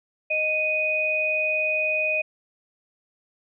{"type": "tone pair together", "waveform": "sine", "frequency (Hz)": [620.1, 2489], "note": ["D#5", "D#7"], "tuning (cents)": [-6, 0], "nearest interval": "2 octaves", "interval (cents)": 2406, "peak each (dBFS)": [-27, -22], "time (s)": [0.3, 2.22], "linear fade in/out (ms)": 10, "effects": []}